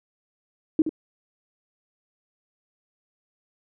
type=tone with echo; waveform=sine; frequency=314.9 Hz; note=D#4; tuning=21 cents sharp; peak=-14 dBFS; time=0.79-0.82 s; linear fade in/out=2 ms; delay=73 ms; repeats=1; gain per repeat=-9 dB; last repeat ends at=0.893 s; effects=none